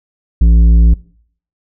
sine tone with tanh clipping, 56.7 Hz, A#1, 47 cents flat, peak -6 dBFS, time 0.41-0.94 s, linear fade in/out 5 ms, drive 9 dB, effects noise-tail reverb RT60 0.6 s tail -22 dB re dry

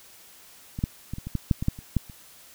clicks, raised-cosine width 5 ms, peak -20 / -11 / -19 / -23 / -21 / -13 / -7 / -16 / -9 / -27 / -9 / -30 dBFS, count 12, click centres 0.789 / 0.839 / 1.136 / 1.184 / 1.27 / 1.353 / 1.512 / 1.625 / 1.684 / 1.789 / 1.967 / 2.098 s, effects white hiss -51 dBFS RMS until 2.54 s

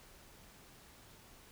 silence, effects pink hiss -59 dBFS RMS until 1.51 s

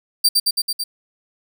sawtooth tone with echo, 4680 Hz, D8, 7 cents flat, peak -8 dBFS, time 0.24-0.29 s, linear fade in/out 10 ms, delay 110 ms, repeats 5, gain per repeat -2 dB, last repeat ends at 0.84 s, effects none

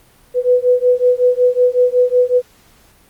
sine beating tone pair, 493.9 / 499.3 Hz, B4 / B4, 0 / +19 cents, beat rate 5.4 Hz, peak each -13 dBFS, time 0.34-2.42 s, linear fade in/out 50 ms, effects pink hiss -50 dBFS RMS until 3.09 s + Opus 32 kbps

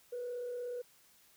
sine tone with frequency modulation, 489 Hz, B4, 17 cents flat, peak -36 dBFS, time 0.12-0.82 s, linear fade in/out 10 ms, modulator 36.6 Hz, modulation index 0.27, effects tanh soft clip ceiling -34 dBFS + white hiss -65 dBFS RMS until 1.36 s

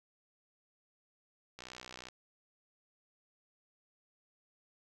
click train, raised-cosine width 0.2 ms, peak -29 dBFS, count 32, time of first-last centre 1.59-2.086 s, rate 62.5 Hz, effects none

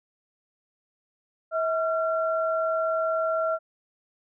sine tone pair together, 645.6 / 1368 Hz, E5 / F6, -36 / -36 cents, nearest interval octave + minor second, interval 1300 cents, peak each -24 / -28 dBFS, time 1.51-3.59 s, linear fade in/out 50 ms, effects none

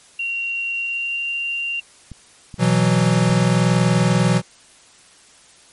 sine tone with pitch glide, 2754 to 2773 Hz, F7 to F7, -25 to -13 cents, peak -21 dBFS, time 0.19-1.8 s, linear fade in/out 5 ms, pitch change +12 cents, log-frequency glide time 0.76-1.2 s
clicks, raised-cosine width 5 ms, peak -22 dBFS, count 3, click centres 2.117 / 2.542 / 3.298 s
square chord, B suspended fourth, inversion none, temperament equal, 123.47 / 164.81 / 185 Hz, B2 / E3 / F#3, 0 / 0 / 0 cents, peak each -19 dBFS, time 2.58-4.42 s, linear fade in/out 50 ms
effects white hiss -49 dBFS RMS until 5.72 s + MP3 48 kbps

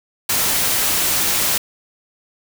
white noise, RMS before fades -18 dBFS, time 0.29-1.58 s, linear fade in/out 5 ms, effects none

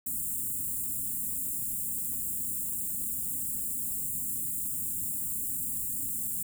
white band-stop noise, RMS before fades -33 dBFS, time 0.06-6.43 s, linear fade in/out 5 ms, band 300 to 7300 Hz, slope 96 dB/octave, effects none

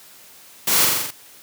white noise with echo, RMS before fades -19 dBFS, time 0.67-0.85 s, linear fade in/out 5 ms, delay 43 ms, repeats 6, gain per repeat -2 dB, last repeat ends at 1.108 s, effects white hiss -46 dBFS RMS until 1.42 s + high-pass 100 Hz 12 dB/octave

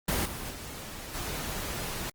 pink noise with level steps, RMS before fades -28 / -37 / -41 / -35 dBFS, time 0.08-2.1 s, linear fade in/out 5 ms, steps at 0.25 / 0.5 / 1.14 s, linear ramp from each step 10 ms, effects Opus 24 kbps

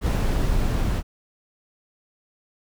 brown noise with level ramp, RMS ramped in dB -20 to -23 dBFS, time 0.01-1.03 s, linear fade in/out 50 ms, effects none

